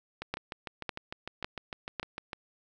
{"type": "two click trains", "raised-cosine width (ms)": 0.3, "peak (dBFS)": [-16, -21], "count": [4, 15], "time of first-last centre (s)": [[0.34, 1.997], [0.22, 2.332]], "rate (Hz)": [1.81, 6.63], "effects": []}